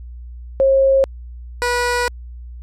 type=tone pair in turn; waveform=sine / 15% pulse; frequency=539 / 487 Hz; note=C#5 / B4; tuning=-49 / -24 cents; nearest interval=major second; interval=175 cents; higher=first; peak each=-10 dBFS; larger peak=neither; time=0.6-1.04 / 1.62-2.08 s; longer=second; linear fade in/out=0 ms; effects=added 60 Hz sine -31 dBFS peak until 2.62 s + low-pass 10000 Hz 12 dB/octave